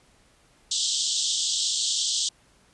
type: band-pass noise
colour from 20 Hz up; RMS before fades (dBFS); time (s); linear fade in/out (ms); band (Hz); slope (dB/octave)
pink; -26; 0.71-2.29; 5; 3100 to 8200; 96
effects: pink hiss -60 dBFS RMS until 2.73 s + resampled to 24000 Hz